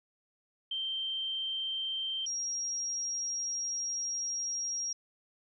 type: tone pair in turn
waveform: sine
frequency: 3136 / 5628 Hz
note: G7 / F8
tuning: 0 / +12 cents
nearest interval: minor seventh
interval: 1012 cents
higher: second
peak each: -32 / -32 dBFS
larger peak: neither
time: 0.71-2.26 / 2.26-4.93 s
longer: second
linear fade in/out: 5 ms
effects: none